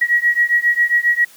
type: beating tone pair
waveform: sine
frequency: 1908 / 1915.4 Hz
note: A#6 / A#6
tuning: +40 / +46 cents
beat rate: 7.4 Hz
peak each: -15 / -16 dBFS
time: 0.01-1.25 s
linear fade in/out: 10 ms
effects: white hiss -45 dBFS RMS until 1.36 s + high-pass 150 Hz 12 dB/octave